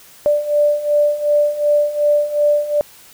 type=beating tone pair; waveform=sine; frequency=587.3 / 590 Hz; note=D5 / D5; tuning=0 / +8 cents; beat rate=2.7 Hz; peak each=-18 / -14 dBFS; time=0.26-2.81 s; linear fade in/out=0 ms; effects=white hiss -44 dBFS RMS until 3.13 s